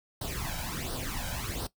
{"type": "noise with flanger", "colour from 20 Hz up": "pink", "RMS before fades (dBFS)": -35, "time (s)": [0.21, 1.67], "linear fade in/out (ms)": 5, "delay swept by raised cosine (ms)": [0.21, 1.31], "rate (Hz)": 1.4, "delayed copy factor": 0.75, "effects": ["noise-tail reverb RT60 0.1 s tail -17 dB re dry"]}